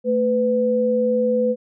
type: tone pair together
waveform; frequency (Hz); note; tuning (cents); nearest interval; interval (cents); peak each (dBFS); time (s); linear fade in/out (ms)
sine; 222.8 / 500.2; A3 / B4; +22 / +22; octave + major second; 1400; -22 / -17; 0.04-1.56; 50
effects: none